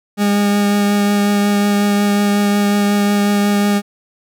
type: tone with vibrato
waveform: 40% pulse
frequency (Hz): 204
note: G#3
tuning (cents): -31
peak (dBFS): -11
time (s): 0.17-3.82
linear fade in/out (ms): 50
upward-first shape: triangle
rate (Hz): 5.5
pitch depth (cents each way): 12
effects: none